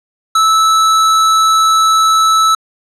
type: tone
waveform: square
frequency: 1309 Hz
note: E6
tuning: 13 cents flat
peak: -8 dBFS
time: 0.35-2.55 s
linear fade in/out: 5 ms
effects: low-pass 9000 Hz 12 dB/octave